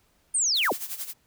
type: linear sweep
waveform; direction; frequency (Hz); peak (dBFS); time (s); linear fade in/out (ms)
sine; down; 9100 to 119.9; -21; 0.34-0.73; 10
type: noise with tremolo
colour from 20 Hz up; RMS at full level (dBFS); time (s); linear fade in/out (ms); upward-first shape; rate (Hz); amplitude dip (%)
blue; -32; 0.54-1.14; 50; sine; 11; 75
effects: pink hiss -66 dBFS RMS until 1.26 s